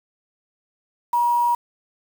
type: tone with quantisation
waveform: sine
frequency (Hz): 956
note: A#5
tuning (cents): +43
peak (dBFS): -16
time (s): 1.13-1.55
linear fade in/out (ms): 5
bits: 6
effects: none